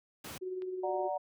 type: noise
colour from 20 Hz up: pink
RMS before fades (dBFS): -44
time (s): 0.24-0.38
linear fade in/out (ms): 5
type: clicks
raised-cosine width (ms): 0.3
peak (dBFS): -37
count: 2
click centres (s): 0.326 / 0.621
type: tone with tremolo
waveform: sine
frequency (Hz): 370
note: F#4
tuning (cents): 0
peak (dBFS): -33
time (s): 0.41-1.09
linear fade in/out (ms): 20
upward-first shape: triangle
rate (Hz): 19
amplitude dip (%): 50
type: chord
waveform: sine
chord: D augmented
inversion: none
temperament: equal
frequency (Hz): 587.3 / 740 / 932.3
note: D5 / F#5 / A#5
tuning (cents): 0 / 0 / 0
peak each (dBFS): -35 / -35 / -40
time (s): 0.83-1.18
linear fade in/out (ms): 10
effects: high-pass 100 Hz 12 dB/octave